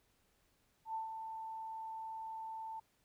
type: tone with ADSR envelope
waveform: sine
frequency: 889 Hz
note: A5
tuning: 18 cents sharp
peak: -36 dBFS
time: 0.85-2.8 s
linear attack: 95 ms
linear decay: 130 ms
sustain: -6 dB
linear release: 8 ms
effects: pink hiss -75 dBFS RMS until 3.04 s